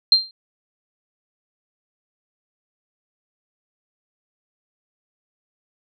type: tone with exponential decay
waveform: sine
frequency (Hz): 4169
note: C8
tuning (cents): -7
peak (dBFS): -6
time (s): 0.12-0.31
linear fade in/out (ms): 2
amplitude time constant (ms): 40
effects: none